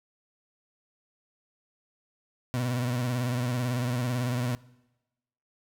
30% pulse tone with vibrato, 123.47 Hz, B2, in tune, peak -24 dBFS, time 2.54-4.55 s, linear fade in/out 0 ms, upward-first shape sine, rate 18 Hz, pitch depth 68 cents each way, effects noise-tail reverb RT60 1.0 s tail -22 dB re dry

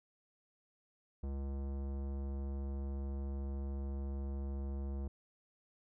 sine tone with tanh clipping, 68.7 Hz, C#2, 15 cents flat, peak -39 dBFS, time 1.23-5.08 s, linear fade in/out 5 ms, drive 18 dB, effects none

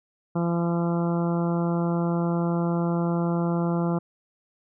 harmonic tone, 170.6 Hz, F3, 40 cents flat, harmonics 1 / 2 / 3 / 4 / 5 / 6 / 7 / 8, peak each -23 / -29 / -33 / -35 / -37 / -39 / -40 / -41 dBFS, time 0.35-3.99 s, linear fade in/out 10 ms, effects none

